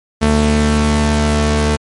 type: tone pair together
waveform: sawtooth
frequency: 74.4 / 222.9 Hz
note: D2 / A3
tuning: +23 / +23 cents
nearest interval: octave + perfect fifth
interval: 1900 cents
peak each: -10 dBFS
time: 0.21-1.77 s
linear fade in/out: 20 ms
effects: MP3 48 kbps